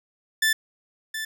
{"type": "tone with echo", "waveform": "sawtooth", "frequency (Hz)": 1760, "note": "A6", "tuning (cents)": 0, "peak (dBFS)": -15, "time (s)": [0.42, 0.53], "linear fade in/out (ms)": 5, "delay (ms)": 720, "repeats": 1, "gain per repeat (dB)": -10, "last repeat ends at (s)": 1.25, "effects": []}